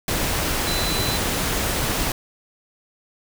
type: tone in noise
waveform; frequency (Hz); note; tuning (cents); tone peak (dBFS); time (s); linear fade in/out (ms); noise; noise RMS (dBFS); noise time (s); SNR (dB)
sine; 4016; B7; +28; -27; 0.67-1.17; 2; pink; -23; 0.08-2.12; -7
effects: none